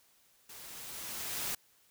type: noise with level ramp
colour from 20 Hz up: white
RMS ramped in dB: -50 to -35 dBFS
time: 0.49-1.55 s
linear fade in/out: 5 ms
effects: white hiss -67 dBFS RMS until 1.9 s